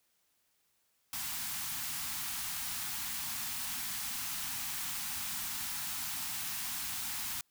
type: band-stop noise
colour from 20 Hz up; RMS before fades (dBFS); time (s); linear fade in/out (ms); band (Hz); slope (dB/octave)
white; -38; 1.13-7.41; 2; 280 to 740; 48
effects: white hiss -75 dBFS RMS until 7.5 s